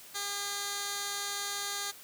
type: tone with band-pass filter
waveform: 15% pulse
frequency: 404 Hz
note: G#4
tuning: 48 cents flat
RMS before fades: -36 dBFS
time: 0.14-1.92 s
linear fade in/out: 20 ms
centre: 6300 Hz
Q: 0.83
effects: white hiss -51 dBFS RMS until 2.03 s + high-pass 60 Hz 12 dB/octave